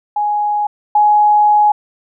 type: tone pair in turn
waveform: sine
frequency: 833 / 837.7 Hz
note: G#5 / G#5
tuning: +5 / +15 cents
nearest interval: unison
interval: 10 cents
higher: second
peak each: -13 / -7 dBFS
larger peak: second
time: 0.16-0.67 / 0.95-1.72 s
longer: second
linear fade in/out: 5 ms
effects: none